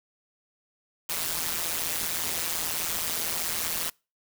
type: noise with amplitude modulation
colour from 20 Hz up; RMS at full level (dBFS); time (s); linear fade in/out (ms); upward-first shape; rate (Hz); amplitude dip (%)
white; -26; 1.09-3.9; 5; sine; 165; 90
effects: noise-tail reverb RT60 0.3 s tail -26 dB re dry